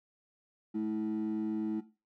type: ring-modulated tone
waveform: triangle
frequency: 270 Hz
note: C#4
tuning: 45 cents flat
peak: -24 dBFS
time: 0.74-1.81 s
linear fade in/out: 20 ms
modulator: 54.2 Hz
effects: noise-tail reverb RT60 0.3 s tail -17 dB re dry + tanh soft clip ceiling -26 dBFS